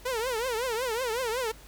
sawtooth tone with vibrato, 479 Hz, A#4, 47 cents sharp, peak -24 dBFS, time 0.05-1.52 s, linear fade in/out 10 ms, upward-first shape triangle, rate 5.4 Hz, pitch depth 200 cents each way, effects added 50 Hz sine -50 dBFS peak until 1.67 s + pink hiss -52 dBFS RMS until 1.67 s

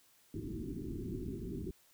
white low-pass noise, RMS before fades -41 dBFS, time 0.34-1.71 s, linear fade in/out 2 ms, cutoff 390 Hz, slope 96 dB/octave, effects white hiss -67 dBFS RMS until 1.93 s

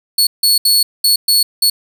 sawtooth tone bursts at uneven times, 4400 Hz, C#8, 14 cents flat, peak -6 dBFS, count 6, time 0.18-0.27 / 0.43-0.58 / 0.65-0.83 / 1.04-1.16 / 1.28-1.43 / 1.62-1.7 s, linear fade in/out 5 ms, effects none

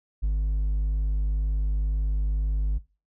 sine tone with hard clipping, 51 Hz, G#1, 31 cents flat, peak -22 dBFS, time 0.22-2.79 s, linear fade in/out 20 ms, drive 2 dB, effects noise-tail reverb RT60 0.3 s tail -19 dB re dry

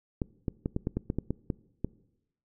clicks, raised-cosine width 3 ms, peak -16 dBFS, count 11, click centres 0.218 / 0.482 / 0.659 / 0.764 / 0.871 / 0.97 / 1.101 / 1.186 / 1.306 / 1.502 / 1.846 s, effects noise-tail reverb RT60 0.9 s tail -22 dB re dry

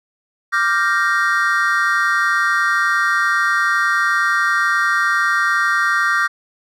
triangle chord, G minor seventh, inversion second, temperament equal, 1174.7 / 1396.9 / 1568 / 1864.7 Hz, D6 / F6 / G6 / Bb6, 0 / 0 / 0 / 0 cents, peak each -18 dBFS, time 0.52-6.28 s, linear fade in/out 20 ms, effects none

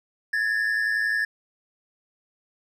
triangle tone pair together, 1677.9 / 1789 Hz, G#6 / A6, +17 / +28 cents, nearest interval minor second, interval 111 cents, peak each -22 dBFS, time 0.33-1.25 s, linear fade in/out 5 ms, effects tanh soft clip ceiling -15 dBFS

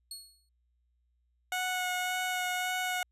25% pulse tone with exponential decay, 4339 Hz, C#8, 38 cents flat, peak -33 dBFS, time 0.11-0.49 s, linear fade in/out 2 ms, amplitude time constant 82 ms
15% pulse tone with vibrato, 732 Hz, F#5, 19 cents flat, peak -24 dBFS, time 1.52-3.03 s, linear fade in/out 2 ms, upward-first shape sine, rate 1.8 Hz, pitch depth 11 cents each way
effects added 60 Hz sine -70 dBFS peak until 3.11 s + resampled to 32000 Hz

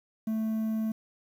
triangle tone with quantisation, 220.2 Hz, A3, 2 cents sharp, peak -25 dBFS, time 0.27-0.92 s, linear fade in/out 5 ms, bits 9, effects none

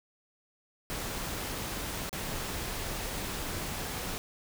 pink noise with dropouts, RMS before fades -36 dBFS, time 0.9-4.18 s, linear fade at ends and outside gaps 0 ms, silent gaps 2.094-2.129 s, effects none

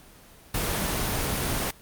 pink noise, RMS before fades -27 dBFS, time 0.54-1.71 s, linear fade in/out 5 ms, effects pink hiss -51 dBFS RMS until 1.81 s + Opus 24 kbps

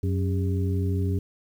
harmonic tone with a mistuned harmonic, 92.5 Hz, F#2, in tune, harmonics 1 / 2 / 3 / 4, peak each -23 / -32 / -33 / -34 dBFS, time 0.03-1.19 s, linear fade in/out 5 ms, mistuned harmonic 4, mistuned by +140 cents, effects 9-bit

